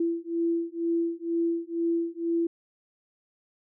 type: beating tone pair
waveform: sine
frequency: 334.9 / 337 Hz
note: E4 / E4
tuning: +27 / +38 cents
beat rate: 2.1 Hz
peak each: -28 dBFS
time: 0-2.47 s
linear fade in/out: 5 ms
effects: none